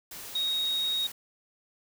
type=tone in noise; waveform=sine; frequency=3762 Hz; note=A#7; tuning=15 cents sharp; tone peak=-26 dBFS; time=0.35-1.07 s; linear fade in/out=5 ms; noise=white; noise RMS=-42 dBFS; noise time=0.11-1.12 s; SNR=+13 dB; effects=none